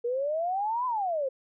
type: exponential two-way sweep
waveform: sine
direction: up then down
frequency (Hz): 466.2 to 1029 to 512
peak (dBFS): -26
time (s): 0.04-1.29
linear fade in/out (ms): 10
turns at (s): 0.86
effects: none